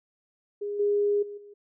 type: tone with level steps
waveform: sine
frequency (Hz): 410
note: G#4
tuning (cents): -22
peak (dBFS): -29 / -21 / -36 / -45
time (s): 0.61-1.54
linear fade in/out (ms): 10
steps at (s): 0.79 / 1.22 / 1.37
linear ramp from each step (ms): 10
effects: none